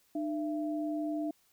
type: tone pair together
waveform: sine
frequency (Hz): 302.6 / 672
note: D#4 / E5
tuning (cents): -48 / +33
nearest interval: octave + major second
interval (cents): 1381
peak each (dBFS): -32 / -38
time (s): 0.15-1.31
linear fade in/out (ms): 5
effects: white hiss -69 dBFS RMS until 1.52 s